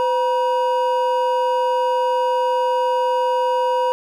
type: tone pair together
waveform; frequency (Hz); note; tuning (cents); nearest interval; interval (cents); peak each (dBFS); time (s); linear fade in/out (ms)
triangle; 509.5 / 958; C5 / A#5; -46 / +47; major seventh; 1093; -17; 0-3.92; 0
effects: none